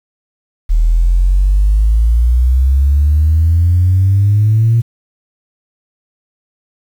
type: exponential sweep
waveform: sine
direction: up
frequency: 38.89 to 117.6 Hz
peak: -6 dBFS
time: 0.69-4.82 s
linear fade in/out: 20 ms
effects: tanh soft clip ceiling -3 dBFS + 7-bit